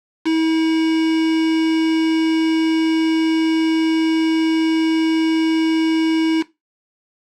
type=tone with quantisation; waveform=triangle; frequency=321.8 Hz; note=E4; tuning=42 cents flat; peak=-12 dBFS; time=0.25-6.43 s; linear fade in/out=20 ms; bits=4; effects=noise-tail reverb RT60 0.2 s tail -17 dB re dry + low-pass 5000 Hz 12 dB/octave